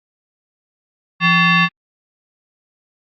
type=tone with frequency modulation; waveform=sine; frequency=784 Hz; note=G5; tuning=in tune; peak=-10 dBFS; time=1.2-1.69 s; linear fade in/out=50 ms; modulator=956 Hz; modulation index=2.6; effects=Opus 48 kbps